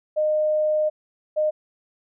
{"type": "tone pair in turn", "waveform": "sine", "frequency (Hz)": [613, 613], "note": ["D#5", "D#5"], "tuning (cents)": [-26, -26], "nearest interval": "unison", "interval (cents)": 0, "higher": "neither", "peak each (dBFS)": -18, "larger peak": "neither", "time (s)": [[0.16, 0.9], [1.36, 1.51]], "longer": "first", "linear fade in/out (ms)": 20, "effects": []}